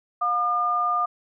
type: tone pair together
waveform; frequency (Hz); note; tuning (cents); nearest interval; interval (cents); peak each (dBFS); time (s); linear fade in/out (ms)
sine; 713 / 1208.2; F5 / D6; +36 / +49; major sixth; 913; -27 / -21; 0.21-1.06; 10
effects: none